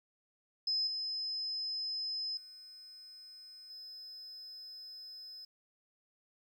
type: tone with level steps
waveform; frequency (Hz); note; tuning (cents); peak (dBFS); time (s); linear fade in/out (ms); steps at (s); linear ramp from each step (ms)
sine; 5100; D#8; +42; -30 / -35 / -50 / -46; 0.67-5.45; 5; 0.87 / 2.37 / 3.7; 2
effects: 11-bit